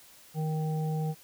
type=harmonic tone; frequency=156.2 Hz; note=D#3; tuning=7 cents sharp; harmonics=1 / 3 / 5; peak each=-28 / -39 / -40 dBFS; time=0.34-1.15 s; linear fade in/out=50 ms; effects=white hiss -55 dBFS RMS until 1.23 s